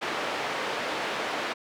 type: band-pass noise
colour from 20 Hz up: pink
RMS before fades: -31 dBFS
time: 0.01-1.54 s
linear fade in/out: 20 ms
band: 430 to 3000 Hz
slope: 12 dB/octave
effects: none